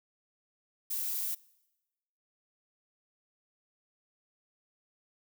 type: noise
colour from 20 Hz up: violet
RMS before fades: -34 dBFS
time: 0.9-1.35 s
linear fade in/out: 10 ms
effects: noise-tail reverb RT60 1.0 s tail -23 dB re dry